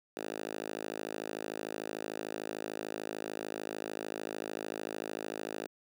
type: tone with high-pass filter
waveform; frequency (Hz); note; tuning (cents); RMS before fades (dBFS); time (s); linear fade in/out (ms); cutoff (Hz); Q
5% pulse; 53.4; G#1; +49; -40; 0.17-5.67; 0; 340; 1.3
effects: none